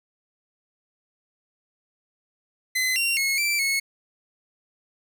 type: tone with pitch steps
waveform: sawtooth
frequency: 2035 / 2756 / 2176 / 2339 / 2189 Hz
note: C7 / F7 / C#7 / D7 / C#7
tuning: -49 / -24 / -33 / -8 / -22 cents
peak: -18 dBFS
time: 2.75-3.8 s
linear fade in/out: 10 ms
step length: 210 ms
effects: none